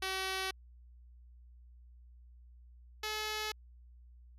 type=tone pair in turn; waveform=5% pulse; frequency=380.1 / 428.7 Hz; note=F#4 / A4; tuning=+47 / -45 cents; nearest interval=major second; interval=208 cents; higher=second; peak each=-23 / -24 dBFS; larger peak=first; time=0.02-0.51 / 3.03-3.52 s; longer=neither; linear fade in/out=5 ms; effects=added 60 Hz sine -54 dBFS peak until 4.38 s + low-pass 11000 Hz 12 dB/octave